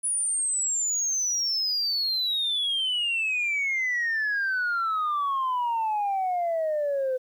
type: exponential sweep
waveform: sine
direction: down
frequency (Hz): 9956 to 507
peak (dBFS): -22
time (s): 0.03-7.18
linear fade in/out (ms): 20
effects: tanh soft clip ceiling -21 dBFS + 10-bit